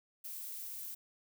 violet noise, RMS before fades -44 dBFS, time 0.24-0.95 s, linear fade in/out 10 ms, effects none

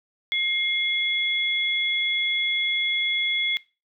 sine tone pair together, 2130 / 3381 Hz, C7 / G#7, +30 / +30 cents, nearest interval minor sixth, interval 800 cents, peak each -24 dBFS, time 0.32-3.57 s, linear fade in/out 0 ms, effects noise-tail reverb RT60 0.3 s tail -20 dB re dry

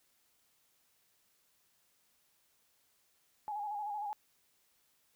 sine tone with vibrato, 830.6 Hz, G#5, in tune, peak -36 dBFS, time 3.48-4.13 s, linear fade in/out 0 ms, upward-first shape square, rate 13 Hz, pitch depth 41 cents each way, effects white hiss -73 dBFS RMS until 5.15 s

